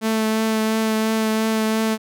sawtooth tone with vibrato, 220 Hz, A3, in tune, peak -14 dBFS, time 0.01-1.98 s, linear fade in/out 50 ms, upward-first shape triangle, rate 2.9 Hz, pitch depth 16 cents each way, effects none

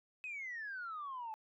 sine exponential sweep, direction down, 2567 to 856 Hz, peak -40 dBFS, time 0.24-1.34 s, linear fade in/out 0 ms, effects tanh soft clip ceiling -37 dBFS

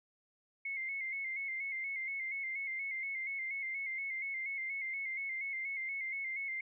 sine tone with vibrato, 2145 Hz, C7, 42 cents sharp, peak -36 dBFS, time 0.65-6.61 s, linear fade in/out 5 ms, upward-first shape square, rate 4.2 Hz, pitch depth 43 cents each way, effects none

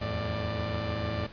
sawtooth tone cluster, 81 / 87.7 / 108.1 / 591 Hz, E2 / F2 / A2 / D5, -30 / +8 / -30 / +11 cents, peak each -33 / -34 / -29 / -31 dBFS, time 0.01-1.27 s, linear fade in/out 10 ms, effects pink hiss -49 dBFS RMS until 1.32 s + resampled to 11025 Hz

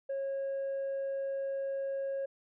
sine tone, 546 Hz, C#5, 26 cents flat, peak -30 dBFS, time 0.09-2.26 s, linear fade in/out 10 ms, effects tanh soft clip ceiling -31 dBFS

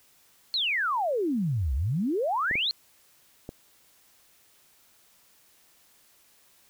sine exponential two-way sweep, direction down then up, 4380 to 60.9 to 4380 Hz, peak -24 dBFS, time 0.54-2.71 s, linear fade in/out 0 ms, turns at 1.74 s
clicks, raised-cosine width 2 ms, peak -23 dBFS, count 3, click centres 2.512 / 2.555 / 3.491 s
effects white hiss -61 dBFS RMS until 6.69 s

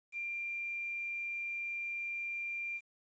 sine tone with quantisation, 2381 Hz, D7, 23 cents sharp, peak -36 dBFS, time 0.12-2.81 s, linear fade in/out 50 ms, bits 10, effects resampled to 16000 Hz

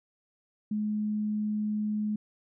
sine tone, 211.6 Hz, G#3, 33 cents sharp, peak -27 dBFS, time 0.71-2.16 s, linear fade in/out 5 ms, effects none

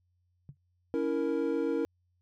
sine tone with exponential decay, 139.8 Hz, C#3, 15 cents sharp, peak -38 dBFS, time 0.49-0.57 s, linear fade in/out 0 ms, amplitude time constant 16 ms
triangle chord, A# diminished, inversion first, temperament equal with one note detuned, 281.7 / 329.6 / 466.2 Hz, C#4 / E4 / A#4, +28 / 0 / 0 cents, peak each -31 / -30 / -29 dBFS, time 0.94-1.85 s, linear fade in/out 0 ms
effects added 89 Hz sine -70 dBFS peak until 2.21 s

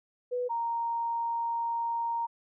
sine tone pair in turn, 493.9 / 930.3 Hz, B4 / A#5, 0 / -4 cents, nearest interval major seventh, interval 1096 cents, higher second, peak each -28 dBFS, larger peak neither, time 0.31-0.49 / 0.49-2.27 s, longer second, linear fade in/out 20 ms, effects none

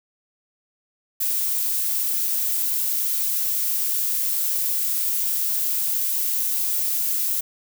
violet noise, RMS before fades -23 dBFS, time 1.2-7.41 s, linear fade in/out 10 ms, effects none

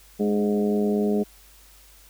harmonic tone with a mistuned harmonic, 103.83 Hz, G#2, in tune, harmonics 2 / 3 / 4 / 5 / 6 / 7, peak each -22 / -31 / -24 / -36 / -34 / -38 dBFS, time 0.19-1.24 s, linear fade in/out 20 ms, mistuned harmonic 3, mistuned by -36 cents, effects added 50 Hz sine -53 dBFS peak until 2.09 s + white hiss -53 dBFS RMS until 2.09 s

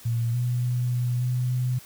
sine tone with pitch steps, 116.8 / 122.6 / 123.4 / 122.7 / 124.9 / 125.7 Hz, A#2 / B2 / B2 / B2 / B2 / B2, +4 / -12 / -1 / -11 / +20 / +31 cents, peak -22 dBFS, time 0.05-1.79 s, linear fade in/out 10 ms, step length 290 ms, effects white hiss -48 dBFS RMS until 1.85 s

